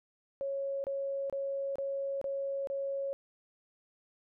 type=tone bursts; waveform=sine; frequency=551 Hz; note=C#5; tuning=11 cents flat; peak=-32 dBFS; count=6; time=0.41-3.13 s; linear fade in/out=0 ms; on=430 ms; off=28 ms; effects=none